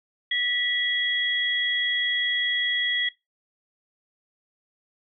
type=tone pair together; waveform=sine; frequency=1950 / 3315 Hz; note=B6 / G#7; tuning=-23 / -4 cents; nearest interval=major sixth; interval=919 cents; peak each=-25 dBFS; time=0.31-3.09 s; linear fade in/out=5 ms; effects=noise-tail reverb RT60 0.2 s tail -20 dB re dry